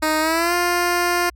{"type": "tone with pitch glide", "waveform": "10% pulse", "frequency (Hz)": [311.1, 351.2], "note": ["D#4", "F4"], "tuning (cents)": [0, 10], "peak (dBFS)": -9, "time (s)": [0.02, 1.3], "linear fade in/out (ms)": 10, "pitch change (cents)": 210, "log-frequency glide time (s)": [0.2, 0.54], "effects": ["added 60 Hz sine -44 dBFS peak until 1.35 s"]}